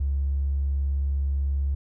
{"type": "tone", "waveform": "triangle", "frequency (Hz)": 69.3, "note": "C#2", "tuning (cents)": 0, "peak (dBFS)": -18, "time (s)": [0, 1.75], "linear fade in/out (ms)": 10, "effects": ["tanh soft clip ceiling -20 dBFS"]}